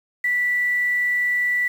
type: tone with quantisation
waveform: sine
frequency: 1965 Hz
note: B6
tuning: 9 cents flat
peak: -18 dBFS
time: 0.24-1.68 s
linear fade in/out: 5 ms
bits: 7
effects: none